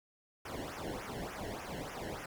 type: noise with flanger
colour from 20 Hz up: brown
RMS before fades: -42 dBFS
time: 0.45-2.26 s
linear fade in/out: 5 ms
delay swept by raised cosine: 0.23 to 0.85 ms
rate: 3.4 Hz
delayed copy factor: -1
effects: none